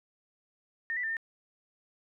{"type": "tone with pitch steps", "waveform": "sine", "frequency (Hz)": [1826, 1970, 1793, 1815], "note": ["A#6", "B6", "A6", "A#6"], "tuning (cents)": [-36, -5, 32, -47], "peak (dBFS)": -30, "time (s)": [0.9, 1.168], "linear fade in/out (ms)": 0, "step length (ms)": 67, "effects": []}